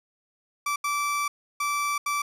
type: tone bursts at uneven times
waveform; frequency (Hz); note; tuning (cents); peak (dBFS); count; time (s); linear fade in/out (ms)
30% pulse; 1162; D6; -19; -22; 4; 0.66-0.76 / 0.84-1.28 / 1.6-1.98 / 2.06-2.22; 5
effects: resampled to 32000 Hz + 10-bit